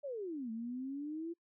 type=exponential two-way sweep; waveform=sine; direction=down then up; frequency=595 to 220 to 343.8 Hz; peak=-38 dBFS; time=0.03-1.34 s; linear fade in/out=20 ms; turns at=0.51 s; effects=noise-tail reverb RT60 0.1 s tail -26 dB re dry